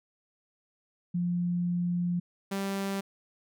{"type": "tone pair in turn", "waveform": ["sine", "sawtooth"], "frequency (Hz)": [175.5, 196.23], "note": ["F3", "G3"], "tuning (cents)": [9, 2], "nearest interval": "major second", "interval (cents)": 193, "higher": "second", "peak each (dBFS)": -26, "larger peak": "neither", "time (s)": [[1.14, 2.2], [2.51, 3.01]], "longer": "first", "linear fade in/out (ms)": 10, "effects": []}